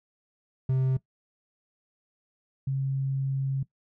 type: tone pair in turn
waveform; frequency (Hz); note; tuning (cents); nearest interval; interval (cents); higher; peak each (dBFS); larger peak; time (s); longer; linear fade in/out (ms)
triangle / sine; 131 / 135.31; C3 / C#3; +2 / -41; minor second; 57; second; -20 / -25; first; 0.69-0.97 / 2.67-3.63; second; 5
effects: noise-tail reverb RT60 0.1 s tail -18 dB re dry